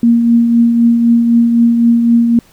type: tone with tremolo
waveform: sine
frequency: 234 Hz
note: A#3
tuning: 7 cents sharp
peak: -4 dBFS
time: 0.03-2.39 s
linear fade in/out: 2 ms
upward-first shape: triangle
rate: 3.9 Hz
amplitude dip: 45%
effects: pink hiss -47 dBFS RMS until 2.52 s